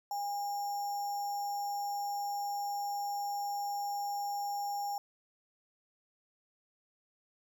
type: tone with sample-and-hold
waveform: sine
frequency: 812 Hz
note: G#5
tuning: 39 cents flat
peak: -33 dBFS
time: 0.11-4.98 s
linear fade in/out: 2 ms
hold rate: 6300 Hz
effects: none